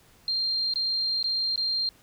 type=tone with dropouts; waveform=sine; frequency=4186 Hz; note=C8; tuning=in tune; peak=-24 dBFS; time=0.28-1.89 s; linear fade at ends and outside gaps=1 ms; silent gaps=0.737-0.758 / 1.228-1.242 / 1.559-1.577 s; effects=pink hiss -58 dBFS RMS until 2.02 s